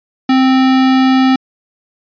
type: tone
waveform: square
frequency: 261.6 Hz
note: C4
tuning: in tune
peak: -8 dBFS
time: 0.29-1.36 s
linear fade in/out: 5 ms
effects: resampled to 11025 Hz